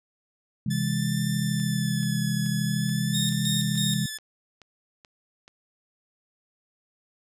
sine chord, C augmented, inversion none, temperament just, 130.81 / 163.52 / 204.4 Hz, C3 / E3 / G#3, 0 / -14 / -27 cents, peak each -28 dBFS, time 0.66-4.06 s, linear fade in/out 5 ms
10% pulse tone with vibrato, 1737 Hz, A6, 23 cents flat, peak -24 dBFS, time 0.7-4.18 s, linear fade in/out 10 ms, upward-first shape sine, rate 0.44 Hz, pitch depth 40 cents each way
click train, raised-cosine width 0.2 ms, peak -31 dBFS, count 10, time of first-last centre 1.6-5.479 s, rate 2.32 Hz
sawtooth tone with tremolo, 3707 Hz, A#7, 10 cents flat, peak -23 dBFS, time 3.13-4.1 s, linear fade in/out 20 ms, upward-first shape square, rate 3.1 Hz, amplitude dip 70%
effects resampled to 32000 Hz

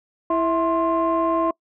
sine tone cluster, 330.6 / 655 / 1054 Hz, E4 / E5 / C6, +5 / -11 / +12 cents, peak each -21 dBFS, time 0.3-1.51 s, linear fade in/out 5 ms, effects noise-tail reverb RT60 0.1 s tail -25 dB re dry + tanh soft clip ceiling -12 dBFS

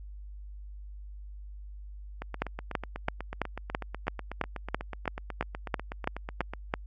two click trains, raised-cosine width 0.5 ms, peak -12 / -21 dBFS, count 14 / 36, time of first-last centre 2.42-6.739 / 2.22-6.536 s, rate 3.01 / 8.11 Hz, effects added 50 Hz sine -41 dBFS peak until 6.86 s + AAC 48 kbps

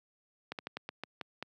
slowing click train, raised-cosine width 0.3 ms, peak -22 dBFS, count 8, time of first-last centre 0.52-1.426 s, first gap 68 ms, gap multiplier 1.21, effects high-pass 150 Hz 12 dB/octave

